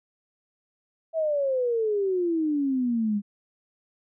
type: exponential sweep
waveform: sine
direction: down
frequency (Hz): 659.3 to 200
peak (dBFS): -22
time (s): 1.13-3.22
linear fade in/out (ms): 50
effects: none